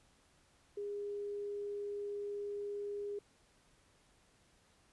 sine tone, 408.4 Hz, G#4, 29 cents flat, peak -38 dBFS, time 0.77-3.19 s, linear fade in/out 5 ms, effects pink hiss -69 dBFS RMS until 4.92 s + resampled to 24000 Hz

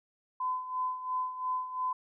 sine tone with tremolo, 1016 Hz, B5, 49 cents sharp, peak -28 dBFS, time 0.4-1.93 s, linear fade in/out 5 ms, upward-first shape sine, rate 2.9 Hz, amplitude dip 70%, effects none

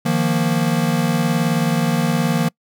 square chord, Eb suspended second, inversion none, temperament equal, 155.56 / 174.61 / 233.1 Hz, Eb3 / F3 / Bb3, 0 / 0 / 0 cents, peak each -21 dBFS, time 0.05-2.49 s, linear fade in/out 10 ms, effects noise-tail reverb RT60 0.1 s tail -26 dB re dry

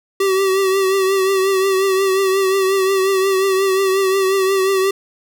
square tone with vibrato, 384.8 Hz, G4, 32 cents flat, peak -14 dBFS, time 0.2-4.91 s, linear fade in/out 5 ms, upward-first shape triangle, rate 5.6 Hz, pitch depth 49 cents each way, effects none

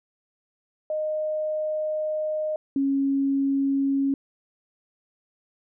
sine tone pair in turn, 617 / 274.8 Hz, D#5 / C#4, -15 / -15 cents, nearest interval octave + major second, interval 1400 cents, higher first, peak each -24 / -20 dBFS, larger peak second, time 0.9-2.56 / 2.76-4.14 s, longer first, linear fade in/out 2 ms, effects none

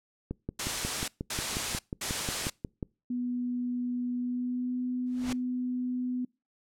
click train, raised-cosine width 3 ms, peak -20 dBFS, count 15, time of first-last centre 0.31-2.828 s, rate 5.56 Hz
white noise bursts, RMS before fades -31 dBFS, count 3, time 0.59-2.5 s, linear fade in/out 5 ms, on 490 ms, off 220 ms
sine tone with pitch glide, 245.9 to 250.1 Hz, B3 to B3, -7 to +22 cents, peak -29 dBFS, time 3.1-6.25 s, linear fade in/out 5 ms, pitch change +29 cents, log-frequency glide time 4.17-4.78 s
pink noise with exponential growth, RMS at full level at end -32 dBFS, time 5.06-5.33 s, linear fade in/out 5 ms, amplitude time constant 57 ms
effects noise-tail reverb RT60 0.3 s tail -26 dB re dry + low-pass 9000 Hz 12 dB/octave

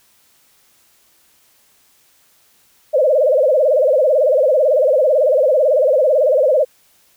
sine tone with vibrato, 562 Hz, C#5, 24 cents sharp, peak -10 dBFS, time 2.93-6.65 s, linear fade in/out 20 ms, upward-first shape sine, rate 18 Hz, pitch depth 200 cents each way, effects white hiss -55 dBFS RMS until 7.16 s

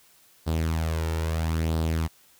sawtooth tone with flanger, 80.8 Hz, E2, 34 cents flat, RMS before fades -26 dBFS, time 0.46-2.08 s, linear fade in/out 20 ms, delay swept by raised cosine 0.22 to 2.22 ms, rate 0.76 Hz, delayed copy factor +0.55, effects white hiss -58 dBFS RMS until 2.39 s

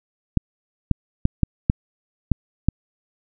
clicks, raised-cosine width 5 ms, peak -3 dBFS, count 7, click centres 0.373 / 0.913 / 1.254 / 1.433 / 1.699 / 2.317 / 2.686 s, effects none

